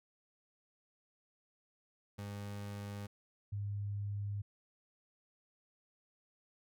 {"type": "tone pair in turn", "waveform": ["30% pulse", "sine"], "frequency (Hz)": [101.7, 101.7], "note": ["G#2", "G#2"], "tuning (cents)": [-36, -36], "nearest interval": "unison", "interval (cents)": 0, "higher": "neither", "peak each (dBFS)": [-39, -36], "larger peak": "second", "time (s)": [[2.18, 3.07], [3.52, 4.42]], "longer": "second", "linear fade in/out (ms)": 10, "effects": []}